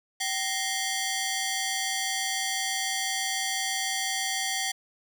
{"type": "ring-modulated tone", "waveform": "10% pulse", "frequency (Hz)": 1318, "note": "E6", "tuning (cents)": -1, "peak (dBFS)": -16, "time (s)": [0.2, 4.72], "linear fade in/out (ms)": 10, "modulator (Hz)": 546, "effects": []}